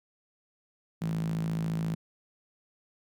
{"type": "tone with high-pass filter", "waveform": "sawtooth", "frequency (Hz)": 54.4, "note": "A1", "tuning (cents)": -19, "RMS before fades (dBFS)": -31, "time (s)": [1.01, 1.95], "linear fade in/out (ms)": 10, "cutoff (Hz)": 170, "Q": 8.7, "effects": []}